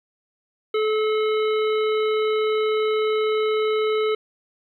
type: harmonic tone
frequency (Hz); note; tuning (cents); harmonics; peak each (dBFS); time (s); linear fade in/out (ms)
431.8; A4; -33; 1 / 3 / 5 / 7 / 9; -19 / -29 / -33 / -36 / -38; 0.74-4.15; 5
effects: 10-bit